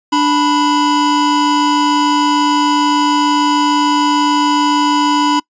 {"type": "tone pair together", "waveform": "square", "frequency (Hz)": [293.7, 987.8], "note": ["D4", "B5"], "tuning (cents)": [0, 0], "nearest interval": "octave + major sixth", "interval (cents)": 2100, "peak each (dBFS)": -14, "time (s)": [0.12, 5.4], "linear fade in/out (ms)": 10, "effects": ["noise-tail reverb RT60 0.1 s tail -25 dB re dry", "resampled to 16000 Hz"]}